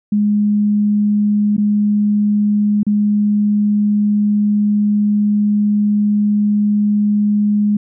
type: tone with dropouts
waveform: sine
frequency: 207.7 Hz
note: G#3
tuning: in tune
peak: -11 dBFS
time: 0.12-7.77 s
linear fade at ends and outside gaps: 5 ms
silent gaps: 1.567-1.579 / 2.832-2.866 s
effects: none